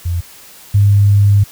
sine tone pair in turn, 86.5 / 101.22 Hz, F2 / G#2, -16 / -44 cents, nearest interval minor third, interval 272 cents, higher second, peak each -14 / -6 dBFS, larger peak second, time 0.05-0.21 / 0.74-1.44 s, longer second, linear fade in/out 10 ms, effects white hiss -39 dBFS RMS until 1.51 s

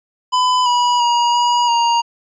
square tone with pitch steps, 1004 / 973 / 954 / 963 / 939 Hz, B5 / B5 / A#5 / B5 / A#5, +28 / -26 / +40 / -44 / +12 cents, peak -13 dBFS, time 0.32-2.02 s, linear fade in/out 20 ms, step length 340 ms, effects resampled to 16000 Hz

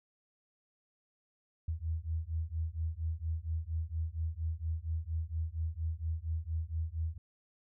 sine beating tone pair, 78.9 / 83.2 Hz, D#2 / E2, +25 / +17 cents, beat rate 4.3 Hz, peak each -36 / -36 dBFS, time 1.68-7.18 s, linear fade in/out 5 ms, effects none

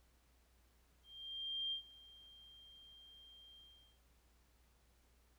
sine tone with ADSR envelope, 3187 Hz, G7, 28 cents sharp, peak -37 dBFS, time 1.03-4 s, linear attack 690 ms, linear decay 100 ms, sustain -21 dB, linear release 430 ms, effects added 60 Hz sine -70 dBFS peak until 5.38 s + pink hiss -75 dBFS RMS until 5.38 s

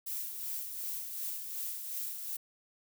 violet noise with tremolo, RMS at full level -37 dBFS, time 0.06-2.37 s, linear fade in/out 10 ms, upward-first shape sine, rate 2.7 Hz, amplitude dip 45%, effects none

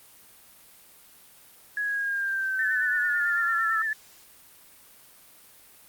sine linear sweep, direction down, 1679 to 1318.5 Hz, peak -25 dBFS, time 1.77-3.82 s, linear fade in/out 2 ms
sine tone with vibrato, 1760 Hz, A6, in tune, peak -25 dBFS, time 2.59-3.93 s, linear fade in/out 2 ms, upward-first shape sine, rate 9 Hz, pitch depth 48 cents each way
effects white hiss -53 dBFS RMS until 5.88 s + Opus 32 kbps

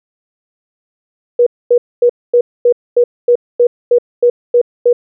sine tone bursts, 482.9 Hz, B4, 39 cents flat, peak -5 dBFS, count 12, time 1.39-4.93 s, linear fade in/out 5 ms, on 75 ms, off 240 ms, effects none

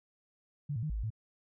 sine tone with pitch steps, 144.8 / 111.7 / 153.6 / 54 / 53.1 / 109.8 Hz, D3 / A2 / D#3 / A1 / G#1 / A2, -24 / +27 / -22 / -32 / +39 / -3 cents, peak -32 dBFS, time 0.69-1.104 s, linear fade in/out 10 ms, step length 69 ms, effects none

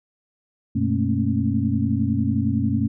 sine tone cluster, 94.1 / 122.6 / 216 / 227 / 273.5 Hz, F#2 / B2 / A3 / A#3 / C#4, +30 / -12 / -32 / -46 / -23 cents, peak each -25 dBFS, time 0.75-2.88 s, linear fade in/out 10 ms, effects none

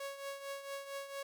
sawtooth tone with tremolo, 554.4 Hz, C#5, in tune, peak -35 dBFS, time 0-1.23 s, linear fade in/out 5 ms, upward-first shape triangle, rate 4.4 Hz, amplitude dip 70%, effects none

